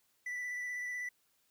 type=tone with vibrato; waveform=triangle; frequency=1975.5 Hz; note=B6; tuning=in tune; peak=-35 dBFS; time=0.26-1.09 s; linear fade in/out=5 ms; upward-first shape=square; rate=16 Hz; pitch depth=13 cents each way; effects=white hiss -74 dBFS RMS until 1.5 s